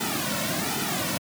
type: noise with flanger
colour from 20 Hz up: pink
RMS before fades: -27 dBFS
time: 0-1.18 s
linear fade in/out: 10 ms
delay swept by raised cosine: 1.8 to 2.47 ms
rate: 1.3 Hz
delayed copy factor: -0.85
effects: high-pass 150 Hz 12 dB/octave